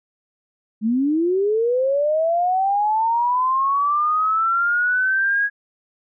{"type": "linear sweep", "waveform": "sine", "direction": "up", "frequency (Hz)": [207.7, 1661.2], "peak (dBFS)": -16, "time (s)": [0.81, 5.5], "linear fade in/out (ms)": 50, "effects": []}